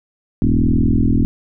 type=tone with frequency modulation; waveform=sine; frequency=112.1 Hz; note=A2; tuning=33 cents sharp; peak=-11 dBFS; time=0.42-1.25 s; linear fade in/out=0 ms; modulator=40.9 Hz; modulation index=4.5; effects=none